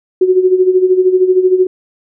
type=tone with tremolo; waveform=sine; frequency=370 Hz; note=F#4; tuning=in tune; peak=-4 dBFS; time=0.21-1.67 s; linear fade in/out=5 ms; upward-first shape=sine; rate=13 Hz; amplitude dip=70%; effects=none